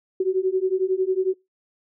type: beating tone pair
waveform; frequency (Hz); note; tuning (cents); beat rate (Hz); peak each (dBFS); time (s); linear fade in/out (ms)
sine; 370 / 381; F#4 / G4; 0 / -49; 11; -22; 0.2-1.34; 5
effects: noise-tail reverb RT60 0.2 s tail -22 dB re dry